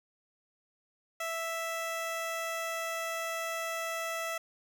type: tone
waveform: 15% pulse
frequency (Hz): 659.3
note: E5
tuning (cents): 0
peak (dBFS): -27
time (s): 1.2-4.38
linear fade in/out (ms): 5
effects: none